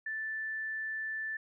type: tone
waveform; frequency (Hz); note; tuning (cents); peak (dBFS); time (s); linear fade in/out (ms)
sine; 1760; A6; 0; -34; 0.06-1.37; 5
effects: none